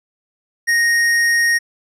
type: tone with hard clipping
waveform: sine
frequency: 1864.7 Hz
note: A#6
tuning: in tune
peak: -14 dBFS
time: 0.67-1.59 s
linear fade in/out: 20 ms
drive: 15 dB
effects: low-pass 12000 Hz 12 dB/octave